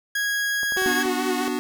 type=tone; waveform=40% pulse; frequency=1651 Hz; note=G#6; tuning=11 cents flat; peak=-21 dBFS; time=0.15-1.03 s; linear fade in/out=5 ms
type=clicks; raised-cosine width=1 ms; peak=-24 dBFS; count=7; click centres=0.632 / 0.722 / 0.765 / 0.82 / 0.864 / 0.913 / 1.056 s
type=tone with vibrato; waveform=sawtooth; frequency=370 Hz; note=F#4; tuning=in tune; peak=-20 dBFS; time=0.77-1.48 s; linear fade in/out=0 ms; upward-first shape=square; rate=4.7 Hz; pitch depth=24 cents each way
type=chord; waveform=square; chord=B minor; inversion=none; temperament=equal; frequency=246.9 / 293.7 / 370 Hz; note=B3 / D4 / F#4; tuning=0 / 0 / 0 cents; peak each=-29 dBFS; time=0.86-1.59 s; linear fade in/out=0 ms
effects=none